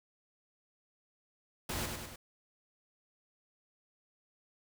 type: noise with echo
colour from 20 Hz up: pink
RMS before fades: -37 dBFS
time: 1.69-1.86 s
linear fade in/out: 5 ms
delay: 100 ms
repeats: 3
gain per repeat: -4 dB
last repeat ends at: 2.16 s
effects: none